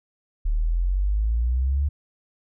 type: exponential sweep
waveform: sine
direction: up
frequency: 36.71 to 73.42 Hz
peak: -19 dBFS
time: 0.45-1.89 s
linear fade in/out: 10 ms
effects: none